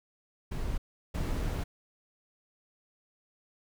brown noise bursts at uneven times, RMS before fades -32 dBFS, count 2, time 0.51-0.78 / 1.14-1.64 s, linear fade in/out 10 ms, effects none

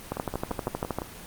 two click trains, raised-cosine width 1 ms, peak -13 / -17 dBFS, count 12 / 6, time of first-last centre 0.12-0.986 / 0.17-1.019 s, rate 12.7 / 5.89 Hz, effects pink hiss -43 dBFS RMS until 1.26 s + Opus 24 kbps

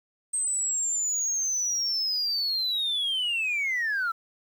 sine linear sweep, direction down, 8340 to 1317 Hz, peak -23 dBFS, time 0.33-4.12 s, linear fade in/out 10 ms, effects tanh soft clip ceiling -22 dBFS + 9-bit

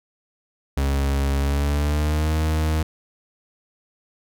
40% pulse tone with pitch glide, 69.3 to 78.24 Hz, C#2 to D#2, 0 to +10 cents, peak -18 dBFS, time 0.77-2.83 s, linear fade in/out 5 ms, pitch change +210 cents, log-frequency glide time 1.39-2.34 s, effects none

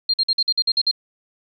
sine tone bursts, 4200 Hz, C8, 6 cents sharp, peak -15 dBFS, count 9, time 0.09-0.913 s, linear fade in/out 5 ms, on 47 ms, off 50 ms, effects none

